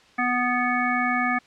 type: harmonic tone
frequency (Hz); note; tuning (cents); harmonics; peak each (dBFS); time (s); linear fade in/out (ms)
246.9; B3; 0; 1 / 3 / 5 / 7 / 9; -27 / -27 / -27 / -27 / -27; 0.18-1.39; 10
effects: white hiss -54 dBFS RMS until 1.46 s + low-pass 4000 Hz 12 dB/octave